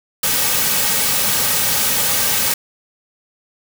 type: noise with comb filter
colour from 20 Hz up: white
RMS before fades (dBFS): -17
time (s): 0.23-2.54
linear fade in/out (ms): 5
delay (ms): 2.9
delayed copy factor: -0.6
effects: none